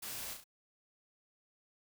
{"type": "noise with echo", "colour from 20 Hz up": "white", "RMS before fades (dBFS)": -44, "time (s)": [0.02, 0.34], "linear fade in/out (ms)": 10, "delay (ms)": 34, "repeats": 3, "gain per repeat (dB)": -5, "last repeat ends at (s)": 0.442, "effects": []}